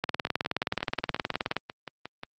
two click trains, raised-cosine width 0.3 ms, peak -10 / -20 dBFS, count 30 / 12, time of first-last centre 0.04-1.566 / 0.27-2.234 s, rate 19 / 5.6 Hz, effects high-pass 100 Hz 12 dB/octave + Opus 48 kbps

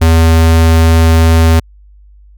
square tone, 81.7 Hz, E2, 15 cents flat, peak -5 dBFS, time 0.01-1.6 s, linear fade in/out 10 ms, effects added 50 Hz sine -37 dBFS peak until 2.37 s

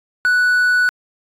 triangle tone, 1480 Hz, F#6, in tune, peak -10 dBFS, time 0.25-0.89 s, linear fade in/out 0 ms, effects AAC 64 kbps

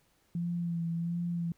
sine tone with vibrato, 170 Hz, F3, 46 cents flat, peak -30 dBFS, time 0.35-1.52 s, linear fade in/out 2 ms, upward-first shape sine, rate 1.4 Hz, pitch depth 31 cents each way, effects pink hiss -70 dBFS RMS until 1.57 s

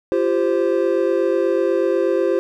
triangle chord, F suspended second, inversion none, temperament equal with one note detuned, 343.8 / 392 / 523.3 Hz, F4 / G4 / C5, -27 / 0 / 0 cents, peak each -18 dBFS, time 0.12-2.39 s, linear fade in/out 0 ms, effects none

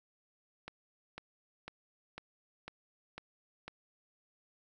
click train, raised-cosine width 0.3 ms, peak -27 dBFS, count 7, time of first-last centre 0.68-3.68 s, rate 2 Hz, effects none

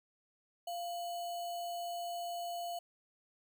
sine tone with sample-and-hold, 694 Hz, F5, 11 cents flat, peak -37 dBFS, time 0.67-2.79 s, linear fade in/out 5 ms, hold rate 3675 Hz, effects none

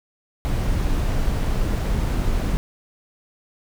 brown noise, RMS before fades -21 dBFS, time 0.45-2.57 s, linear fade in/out 0 ms, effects none

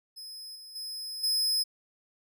40% pulse tone with level steps, 5100 Hz, D#8, 42 cents sharp, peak -40 / -44 / -35 / -24 dBFS, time 0.16-1.64 s, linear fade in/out 20 ms, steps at 0.55 / 0.75 / 1.23 s, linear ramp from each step 10 ms, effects none

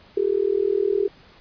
sine tone with amplitude modulation, 400 Hz, G4, 35 cents sharp, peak -14 dBFS, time 0.17-1.08 s, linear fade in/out 5 ms, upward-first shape sine, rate 39.7 Hz, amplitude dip 95%, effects pink hiss -51 dBFS RMS until 1.4 s + resampled to 11025 Hz

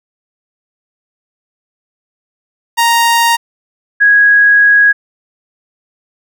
sawtooth / sine tone pair in turn, 932.3 / 1656.4 Hz, A#5 / G#6, 0 / -5 cents, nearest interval minor seventh, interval 995 cents, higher second, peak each -4 dBFS, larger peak neither, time 2.77-3.37 / 4-4.93 s, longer second, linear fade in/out 20 ms, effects none

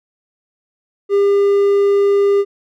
triangle tone, 401.3 Hz, G4, 41 cents sharp, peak -8 dBFS, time 1.09-2.45 s, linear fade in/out 50 ms, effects none

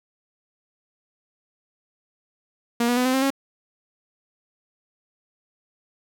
sawtooth tone with pitch steps, 236.3 / 243.2 / 250.4 / 257.7 / 265.2 / 273 Hz, A#3 / B3 / B3 / C4 / C4 / C#4, +24 / -26 / +24 / -26 / +23 / -26 cents, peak -15 dBFS, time 2.8-3.304 s, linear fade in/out 5 ms, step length 84 ms, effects none

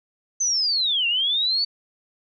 sine linear two-way sweep, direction down then up, 6230 to 2716 to 4540 Hz, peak -19 dBFS, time 0.4-1.65 s, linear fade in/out 10 ms, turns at 1.07 s, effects none

